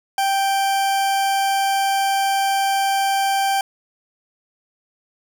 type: tone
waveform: 40% pulse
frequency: 784 Hz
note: G5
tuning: in tune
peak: -16 dBFS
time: 0.18-3.61 s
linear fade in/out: 2 ms
effects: none